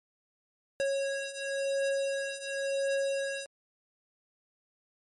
square beating tone pair, 549 / 549.94 Hz, C#5 / C#5, -17 / -14 cents, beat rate 0.94 Hz, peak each -35 / -32 dBFS, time 0.8-3.46 s, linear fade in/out 0 ms, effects MP3 48 kbps

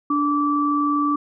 sine tone pair together, 292.5 / 1160 Hz, D4 / D6, -7 / -22 cents, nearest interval 2 octaves, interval 2385 cents, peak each -20 dBFS, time 0.1-1.16 s, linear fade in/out 5 ms, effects none

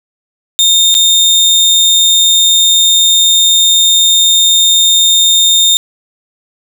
30% pulse tone with dropouts, 3644 Hz, A#7, 40 cents flat, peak -3 dBFS, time 0.59-5.77 s, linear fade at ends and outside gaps 0 ms, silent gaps 0.943-0.95 s, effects none

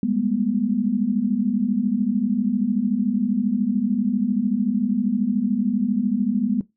sine tone cluster, 196.7 / 209.8 / 244.1 Hz, G3 / G#3 / B3, +6 / +18 / -20 cents, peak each -26 / -22 / -22 dBFS, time 0.03-6.61 s, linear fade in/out 2 ms, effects noise-tail reverb RT60 0.2 s tail -20 dB re dry

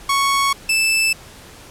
sawtooth tone pair in turn, 1108.7 / 2637 Hz, C#6 / E7, 0 / 0 cents, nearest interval octave + minor third, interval 1500 cents, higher second, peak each -11 dBFS, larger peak neither, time 0.09-0.53 / 0.69-1.13 s, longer neither, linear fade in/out 5 ms, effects pink hiss -41 dBFS RMS until 1.7 s + low-pass 12000 Hz 12 dB/octave

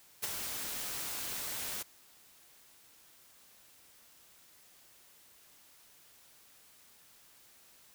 white noise with ADSR envelope, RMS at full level -33 dBFS, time 0.22-1.83 s, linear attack 19 ms, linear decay 23 ms, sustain -6 dB, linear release 11 ms, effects white hiss -61 dBFS RMS until 7.94 s

